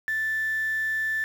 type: tone with quantisation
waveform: sine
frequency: 1760 Hz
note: A6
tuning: in tune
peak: -24 dBFS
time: 0.08-1.24 s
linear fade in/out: 0 ms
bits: 7
effects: none